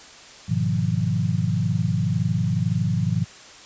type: chord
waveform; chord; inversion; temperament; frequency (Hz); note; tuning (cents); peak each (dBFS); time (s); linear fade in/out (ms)
sine; F half-diminished seventh; first; equal with one note detuned; 103.83 / 123.47 / 155.56 / 177.46; Ab2 / Cb3 / Eb3 / F3; 0 / 0 / 0 / +28; -25; 0.48-3.25; 20
effects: white hiss -44 dBFS RMS until 3.65 s + resampled to 16000 Hz